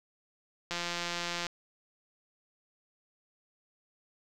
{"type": "click train", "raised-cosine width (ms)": 0.2, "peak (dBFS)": -17, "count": 132, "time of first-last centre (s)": [0.71, 1.467], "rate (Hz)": 173, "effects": []}